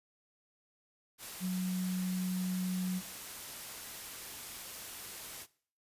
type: tone in noise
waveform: sine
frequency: 184.1 Hz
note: F#3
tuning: 8 cents flat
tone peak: -31 dBFS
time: 1.4-3.02 s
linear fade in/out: 50 ms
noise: white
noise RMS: -45 dBFS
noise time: 1.18-5.47 s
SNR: +11 dB
effects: noise-tail reverb RT60 0.5 s tail -20 dB re dry + resampled to 32000 Hz